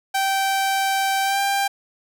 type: tone with pitch glide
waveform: sawtooth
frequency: 778 to 793 Hz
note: G5 to G5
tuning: -13 to +20 cents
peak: -15 dBFS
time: 0.14-1.68 s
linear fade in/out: 10 ms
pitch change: +33 cents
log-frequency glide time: 1.23-1.4 s
effects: none

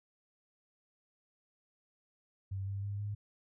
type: tone with pitch steps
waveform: sine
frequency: 96.9 / 98.94 / 101.01 / 103.14 Hz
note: G2 / G2 / G#2 / G#2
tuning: -20 / +17 / -48 / -11 cents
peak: -35 dBFS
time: 2.51-3.15 s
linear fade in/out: 10 ms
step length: 160 ms
effects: none

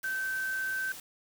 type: tone in noise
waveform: sine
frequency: 1546 Hz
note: G6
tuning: 24 cents flat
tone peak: -30 dBFS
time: 0.04-0.92 s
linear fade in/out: 2 ms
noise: white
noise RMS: -45 dBFS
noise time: 0.03-1 s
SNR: +12 dB
effects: none

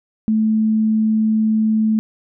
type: tone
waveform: sine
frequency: 218.3 Hz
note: A3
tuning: 13 cents flat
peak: -13 dBFS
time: 0.28-1.99 s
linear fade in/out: 0 ms
effects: none

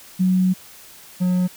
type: tone pair in turn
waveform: sine / triangle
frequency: 185 / 181.3 Hz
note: F#3 / F#3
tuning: 0 / -35 cents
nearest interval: unison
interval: 35 cents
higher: first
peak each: -14 dBFS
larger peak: neither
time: 0.19-0.54 / 1.2-1.48 s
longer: first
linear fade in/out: 20 ms
effects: white hiss -44 dBFS RMS until 1.56 s

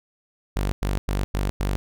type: tone bursts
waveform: sawtooth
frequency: 48.89 Hz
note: G1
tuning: 4 cents flat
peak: -18 dBFS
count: 5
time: 0.56-1.76 s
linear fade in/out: 0 ms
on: 160 ms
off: 100 ms
effects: none

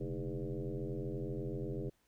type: tone with frequency modulation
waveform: sine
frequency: 138.59 Hz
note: C#3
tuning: in tune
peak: -36 dBFS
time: 0-1.9 s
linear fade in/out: 10 ms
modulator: 88.2 Hz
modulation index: 4
effects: pink hiss -75 dBFS RMS until 2.07 s

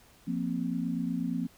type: chord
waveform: sine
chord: F suspended fourth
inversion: none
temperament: equal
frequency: 174.61 / 233.1 / 261.6 Hz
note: F3 / Bb3 / C4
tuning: 0 / 0 / 0 cents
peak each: -33 dBFS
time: 0.27-1.47 s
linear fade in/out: 10 ms
effects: pink hiss -59 dBFS RMS until 1.57 s

